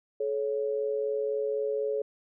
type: tone pair together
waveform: sine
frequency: 430.4 / 554.4 Hz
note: A4 / C#5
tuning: -38 / 0 cents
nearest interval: major third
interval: 438 cents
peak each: -28 / -32 dBFS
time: 0.2-2.02 s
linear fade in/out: 5 ms
effects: none